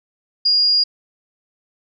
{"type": "tone", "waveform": "sine", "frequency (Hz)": 4847, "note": "D#8", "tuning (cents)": -46, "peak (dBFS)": -12, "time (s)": [0.45, 0.84], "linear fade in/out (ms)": 10, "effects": []}